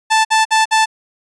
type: tone bursts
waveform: sawtooth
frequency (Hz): 880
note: A5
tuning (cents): 0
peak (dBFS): -6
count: 4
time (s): 0.1-0.859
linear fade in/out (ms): 20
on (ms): 150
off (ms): 53
effects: resampled to 22050 Hz